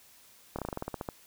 slowing click train, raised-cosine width 1 ms, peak -20 dBFS, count 12, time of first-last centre 0.56-1.088 s, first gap 27 ms, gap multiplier 1.11, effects white hiss -58 dBFS RMS until 1.26 s

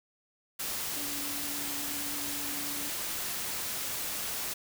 sine tone in noise, 287.2 Hz, D4, 39 cents flat, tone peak -43 dBFS, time 0.96-2.9 s, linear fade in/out 10 ms, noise white, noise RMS -35 dBFS, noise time 0.59-4.54 s, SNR -11 dB, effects none

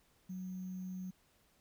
sine tone with sample-and-hold, 185 Hz, F#3, in tune, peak -40 dBFS, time 0.29-1.11 s, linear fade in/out 10 ms, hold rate 6300 Hz, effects pink hiss -71 dBFS RMS until 1.6 s

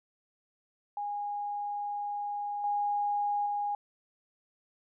sine tone with level steps, 821 Hz, G#5, 20 cents flat, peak -32 / -27 / -29 dBFS, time 0.97-3.75 s, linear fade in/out 2 ms, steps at 2.64 / 3.46 s, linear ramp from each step 2 ms, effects none

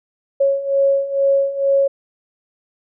sine beating tone pair, 550 / 552.2 Hz, C#5 / C#5, -14 / -7 cents, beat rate 2.2 Hz, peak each -19 / -15 dBFS, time 0.4-1.88 s, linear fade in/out 10 ms, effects none

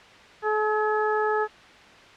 harmonic tone with a mistuned harmonic, 428.2 Hz, A4, 47 cents flat, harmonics 1 / 2 / 3 / 4, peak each -24 / -27 / -29 / -30 dBFS, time 0.42-1.48 s, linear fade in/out 50 ms, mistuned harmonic 4, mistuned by -18 cents, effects white hiss -48 dBFS RMS until 2.16 s + low-pass 3000 Hz 12 dB/octave

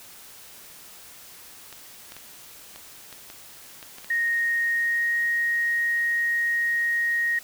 clicks, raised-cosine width 0.2 ms, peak -24 dBFS, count 9, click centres 1.727 / 2.121 / 2.166 / 2.76 / 3.127 / 3.301 / 3.828 / 3.984 / 4.045 s
sine tone with pitch glide, 1863 to 1873.8 Hz, A#6 to A#6, -2 to +8 cents, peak -21 dBFS, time 4.1-7.39 s, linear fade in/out 5 ms, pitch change +10 cents, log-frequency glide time 4.75-5.13 s
effects white hiss -46 dBFS RMS until 7.43 s

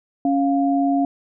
sine tone pair together, 277.7 / 701 Hz, C#4 / F5, +3 / +6 cents, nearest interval octave + major third, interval 1603 cents, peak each -17 / -21 dBFS, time 0.25-1.05 s, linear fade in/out 2 ms, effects none

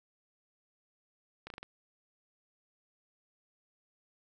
slowing click train, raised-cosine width 0.3 ms, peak -27 dBFS, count 5, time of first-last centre 1.47-1.63 s, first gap 32 ms, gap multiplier 1.15, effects none

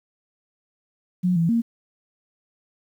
sine tone with pitch steps, 180.5 / 166.8 / 231.9 Hz, F#3 / E3 / A#3, -43 / +21 / -9 cents, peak -17 dBFS, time 1.23-1.62 s, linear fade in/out 20 ms, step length 130 ms, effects 9-bit

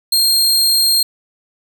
sawtooth tone, 4212 Hz, C8, 11 cents sharp, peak -8 dBFS, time 0.12-1.03 s, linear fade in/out 5 ms, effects none

